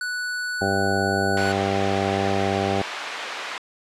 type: tone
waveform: square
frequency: 1480 Hz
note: F#6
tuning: in tune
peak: -26 dBFS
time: 0.01-1.52 s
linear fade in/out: 2 ms
type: harmonic tone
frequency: 98 Hz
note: G2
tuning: in tune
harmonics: 1 / 2 / 3 / 4 / 5 / 6 / 7 / 8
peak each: -29 / -28 / -31 / -27 / -31 / -30 / -29 / -27 dBFS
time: 0.61-2.82 s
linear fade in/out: 5 ms
type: band-pass noise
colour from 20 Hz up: white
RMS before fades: -32 dBFS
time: 1.37-3.58 s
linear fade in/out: 2 ms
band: 590 to 2500 Hz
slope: 12 dB/octave
effects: low-pass 9000 Hz 12 dB/octave